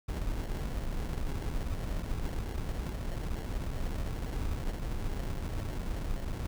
brown noise with sample-and-hold, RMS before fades -34 dBFS, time 0.08-6.47 s, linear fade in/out 10 ms, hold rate 1225 Hz, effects none

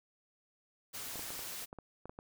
white noise, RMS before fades -43 dBFS, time 0.93-1.66 s, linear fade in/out 20 ms
clicks, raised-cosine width 1 ms, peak -32 dBFS, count 9, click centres 1.157 / 1.194 / 1.305 / 1.392 / 1.729 / 1.787 / 2.056 / 2.095 / 2.189 s
effects none

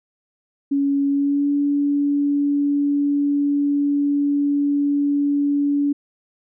sine tone with pitch glide, 280 to 286.2 Hz, C#4 to D4, +18 to -45 cents, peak -16 dBFS, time 0.71-5.93 s, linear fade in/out 10 ms, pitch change +37 cents, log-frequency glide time 1.08-1.5 s, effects none

